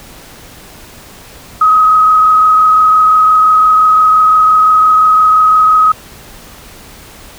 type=tone with frequency modulation; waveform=sine; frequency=1266 Hz; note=D#6; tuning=30 cents sharp; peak=-4 dBFS; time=1.61-5.92 s; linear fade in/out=5 ms; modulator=25.8 Hz; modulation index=0.6; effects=pink hiss -35 dBFS RMS until 7.38 s